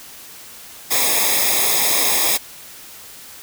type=noise with comb filter; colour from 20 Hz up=white; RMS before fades=-17 dBFS; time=0.9-2.38 s; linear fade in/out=20 ms; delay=0.68 ms; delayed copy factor=-0.85; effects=white hiss -39 dBFS RMS until 3.42 s